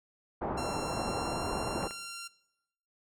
white low-pass noise, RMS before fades -34 dBFS, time 0.41-1.88 s, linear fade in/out 10 ms, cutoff 1000 Hz, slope 24 dB/octave
10% pulse tone with pitch glide, 1365 to 1378.5 Hz, F6 to F6, -40 to -23 cents, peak -31 dBFS, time 0.57-2.28 s, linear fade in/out 10 ms, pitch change +17 cents, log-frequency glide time 0.89-1.46 s
clicks, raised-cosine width 0.5 ms, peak -26 dBFS, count 2, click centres 1.828 / 1.909 s
effects noise-tail reverb RT60 0.9 s tail -21 dB re dry + MP3 64 kbps

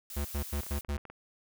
blue noise, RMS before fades -43 dBFS, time 0.1-0.81 s, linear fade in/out 2 ms
square tone bursts, 71.8 Hz, D2, 39 cents flat, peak -31 dBFS, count 5, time 0.16-0.974 s, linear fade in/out 10 ms, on 90 ms, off 91 ms
clicks, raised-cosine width 0.5 ms, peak -31 dBFS, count 10, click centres 0.634 / 0.666 / 0.719 / 0.76 / 0.848 / 0.907 / 0.947 / 0.979 / 1.053 / 1.1 s
effects none

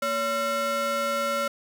square ring-modulated tone, 398.8 Hz, G4, 30 cents sharp, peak -22 dBFS, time 0.02-1.48 s, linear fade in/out 5 ms, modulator 964 Hz, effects none

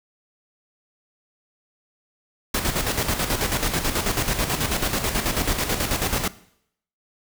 pink noise with tremolo, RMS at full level -22 dBFS, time 2.54-6.28 s, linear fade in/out 5 ms, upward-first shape square, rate 9.2 Hz, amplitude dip 55%, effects noise-tail reverb RT60 0.7 s tail -18 dB re dry

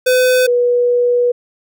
square / sine tone pair in turn, 506 / 486.7 Hz, B4 / B4, +42 / -25 cents, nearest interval minor second, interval 67 cents, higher first, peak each -10 dBFS, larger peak neither, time 0.06-0.47 / 0.47-1.32 s, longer second, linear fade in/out 10 ms, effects none

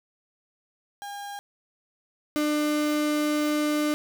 35% pulse tone pair in turn, 809 / 299.4 Hz, G#5 / D4, -46 / +33 cents, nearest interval octave + perfect fourth, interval 1721 cents, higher first, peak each -33 / -21 dBFS, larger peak second, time 1.02-1.39 / 2.36-3.94 s, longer second, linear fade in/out 0 ms, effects none

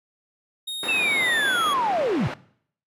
45% pulse tone with pitch glide, 3727 to 3320 Hz, A#7 to G#7, -1 to -1 cents, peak -27 dBFS, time 0.67-1.74 s, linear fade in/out 10 ms, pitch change -200 cents, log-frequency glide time 1.2-1.6 s
pink band-pass noise, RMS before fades -33 dBFS, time 0.83-2.34 s, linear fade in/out 2 ms, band 290 to 2300 Hz, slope 12 dB/octave
sine linear sweep, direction down, 2697 to 95.3 Hz, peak -20 dBFS, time 0.88-2.28 s, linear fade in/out 10 ms
effects noise-tail reverb RT60 0.6 s tail -19 dB re dry + resampled to 32000 Hz

